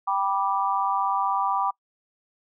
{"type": "chord", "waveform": "sine", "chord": "G major", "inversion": "none", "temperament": "just", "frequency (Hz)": [784, 980, 1176], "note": ["G5", "B5", "D6"], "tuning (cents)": [0, -14, 2], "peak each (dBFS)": -26, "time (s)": [0.07, 1.71], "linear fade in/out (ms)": 10, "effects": ["noise-tail reverb RT60 0.1 s tail -25 dB re dry"]}